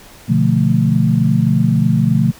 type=chord; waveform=sine; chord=B half-diminished seventh; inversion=none; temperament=equal; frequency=123.47 / 146.83 / 174.61 / 220 Hz; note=B2 / D3 / F3 / A3; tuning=0 / 0 / 0 / 0 cents; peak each=-16 dBFS; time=0.28-2.32 s; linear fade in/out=20 ms; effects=pink hiss -41 dBFS RMS until 2.39 s